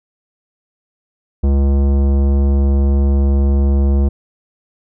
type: tone with tanh clipping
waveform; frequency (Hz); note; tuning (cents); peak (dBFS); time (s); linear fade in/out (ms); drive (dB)
sine; 69.3; C#2; 0; -12; 1.43-4.09; 10; 16
effects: none